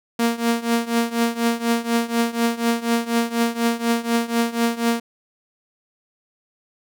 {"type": "tone with tremolo", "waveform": "sawtooth", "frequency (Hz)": 233.1, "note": "A#3", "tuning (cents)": 0, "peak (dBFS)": -11, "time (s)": [0.19, 5], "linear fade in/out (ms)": 5, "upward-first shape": "triangle", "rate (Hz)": 4.1, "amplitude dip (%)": 90, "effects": []}